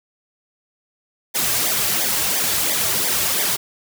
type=noise with flanger; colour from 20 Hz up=white; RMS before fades=-20 dBFS; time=1.34-3.57 s; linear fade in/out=20 ms; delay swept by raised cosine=0.71 to 4.11 ms; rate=2.9 Hz; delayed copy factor=-0.95; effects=none